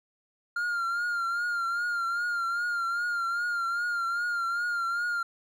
triangle tone with vibrato, 1400 Hz, F6, 4 cents sharp, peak -25 dBFS, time 0.56-5.23 s, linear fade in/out 5 ms, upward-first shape triangle, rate 2.5 Hz, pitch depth 56 cents each way, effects none

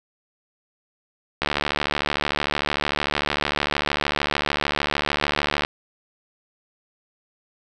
click train, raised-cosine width 0.3 ms, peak -5 dBFS, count 311, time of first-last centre 1.42-5.649 s, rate 73.3 Hz, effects none

